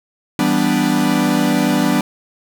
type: chord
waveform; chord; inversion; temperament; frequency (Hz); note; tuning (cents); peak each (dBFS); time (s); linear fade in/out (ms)
45% pulse; E minor seventh; none; equal; 164.81 / 196 / 246.9 / 293.7; E3 / G3 / B3 / D4; 0 / 0 / 0 / 0; -23 / -19 / -18 / -18; 0.39-2.01; 2
effects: none